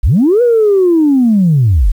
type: linear two-way sweep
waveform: sine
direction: up then down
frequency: 32.59 to 493.9 to 32.59 Hz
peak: -5 dBFS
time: 0.03-1.92 s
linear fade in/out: 10 ms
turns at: 0.42 s
effects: tanh soft clip ceiling -2 dBFS + 7-bit